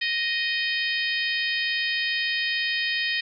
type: harmonic tone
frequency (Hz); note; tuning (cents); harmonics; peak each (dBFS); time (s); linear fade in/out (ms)
622.3; D#5; 0; 3 / 4 / 5 / 6 / 7 / 8; -27 / -29 / -31 / -33 / -34 / -35; 0.01-3.21; 10
effects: none